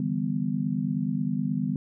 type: chord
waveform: sine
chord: E minor seventh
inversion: third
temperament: just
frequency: 148.33 / 164.81 / 197.78 / 247.2 Hz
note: D3 / E3 / G3 / B3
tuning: +18 / 0 / +16 / +2 cents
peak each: -31 / -33 / -29 / -29 dBFS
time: 0-1.76 s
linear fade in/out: 2 ms
effects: none